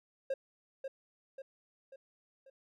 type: tone with echo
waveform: triangle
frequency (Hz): 537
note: C5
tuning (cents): +45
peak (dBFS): -29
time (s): 0.3-0.34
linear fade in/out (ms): 5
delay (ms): 540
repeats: 4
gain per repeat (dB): -6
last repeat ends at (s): 2.5
effects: none